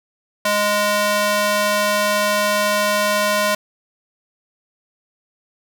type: tone with high-pass filter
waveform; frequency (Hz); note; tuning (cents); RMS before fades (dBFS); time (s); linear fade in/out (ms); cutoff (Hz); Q
square; 207; G#3; -5; -18; 0.45-3.55; 5; 660; 0.91
effects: none